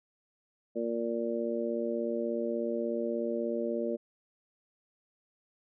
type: harmonic tone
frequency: 116.54 Hz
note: A#2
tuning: in tune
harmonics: 2 / 3 / 4 / 5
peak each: -35 / -35 / -35 / -35 dBFS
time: 0.75-3.97 s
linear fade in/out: 20 ms
effects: none